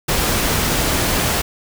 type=noise; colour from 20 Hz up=pink; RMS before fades=-18 dBFS; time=0.08-1.42 s; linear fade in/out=10 ms; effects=none